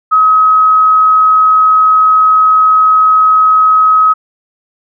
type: tone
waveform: sine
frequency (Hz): 1273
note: D#6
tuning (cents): +39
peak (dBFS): -4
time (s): 0.11-4.14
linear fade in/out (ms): 20
effects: none